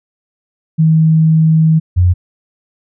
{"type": "tone pair in turn", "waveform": "sine", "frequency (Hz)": [159.4, 89.46], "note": ["D#3", "F2"], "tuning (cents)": [42, 42], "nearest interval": "minor seventh", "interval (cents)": 1000, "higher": "first", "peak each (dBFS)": -6, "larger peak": "neither", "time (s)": [[0.78, 1.8], [1.96, 2.14]], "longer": "first", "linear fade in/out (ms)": 20, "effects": []}